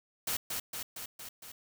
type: noise with echo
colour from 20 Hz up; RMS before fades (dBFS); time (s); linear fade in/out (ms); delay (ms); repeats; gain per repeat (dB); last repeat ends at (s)
white; -33; 0.27-0.37; 5; 230; 5; -3; 1.52
effects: none